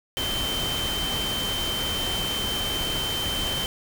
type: tone in noise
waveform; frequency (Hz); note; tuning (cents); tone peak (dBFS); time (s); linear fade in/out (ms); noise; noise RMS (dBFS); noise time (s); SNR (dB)
sine; 3100; G7; -20; -27; 0.17-3.66; 0; pink; -30; 0.17-3.66; 0
effects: none